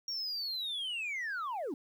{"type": "linear sweep", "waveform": "sine", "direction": "down", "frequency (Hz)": [5620, 246.9], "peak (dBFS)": -32, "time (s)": [0.08, 1.74], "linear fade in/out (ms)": 2, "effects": ["tanh soft clip ceiling -33 dBFS", "11-bit"]}